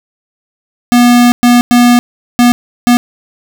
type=tone bursts at uneven times; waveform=square; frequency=242.3 Hz; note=B3; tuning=33 cents flat; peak=-4 dBFS; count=5; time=0.92-1.32 / 1.43-1.61 / 1.71-1.99 / 2.39-2.52 / 2.87-2.97 s; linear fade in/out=0 ms; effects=none